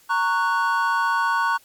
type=chord; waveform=triangle; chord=F# major; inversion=first; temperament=just; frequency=925 / 1110 / 1480 Hz; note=A#5 / C#6 / F#6; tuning=-14 / +2 / 0 cents; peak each=-21 dBFS; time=0.09-1.58 s; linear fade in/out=20 ms; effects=white hiss -55 dBFS RMS until 1.64 s + MP3 96 kbps